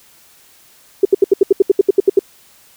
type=tone bursts; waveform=sine; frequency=392 Hz; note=G4; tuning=in tune; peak=-4 dBFS; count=13; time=1.03-2.192 s; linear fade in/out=5 ms; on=22 ms; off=73 ms; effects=white hiss -48 dBFS RMS until 2.76 s